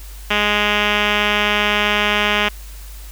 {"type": "tone with low-pass filter", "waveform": "5% pulse", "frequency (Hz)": 207.7, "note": "G#3", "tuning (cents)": 0, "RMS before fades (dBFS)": -17, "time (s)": [0.3, 2.49], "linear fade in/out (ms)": 10, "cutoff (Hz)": 3200, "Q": 3.1, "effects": ["added 50 Hz sine -32 dBFS peak until 3.11 s", "white hiss -42 dBFS RMS until 3.11 s"]}